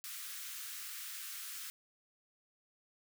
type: high-pass noise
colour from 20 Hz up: white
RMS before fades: -45 dBFS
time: 0.04-1.7 s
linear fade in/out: 0 ms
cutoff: 1200 Hz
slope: 48 dB/octave
effects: none